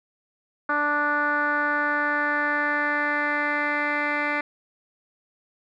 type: tone with low-pass filter sweep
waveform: 10% pulse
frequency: 293.7 Hz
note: D4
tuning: in tune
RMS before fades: -24 dBFS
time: 0.69-4.41 s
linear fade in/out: 5 ms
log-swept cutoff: 1400 to 2200 Hz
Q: 4.3
effects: none